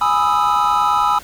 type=chord; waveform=triangle; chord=E major seventh; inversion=first; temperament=equal with one note detuned; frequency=830.6 / 987.8 / 1244.5 / 1313.9 Hz; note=G#5 / B5 / D#6 / E6; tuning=0 / 0 / 0 / -6 cents; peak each=-17 dBFS; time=0.01-1.19 s; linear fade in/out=5 ms; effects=pink hiss -39 dBFS RMS until 1.23 s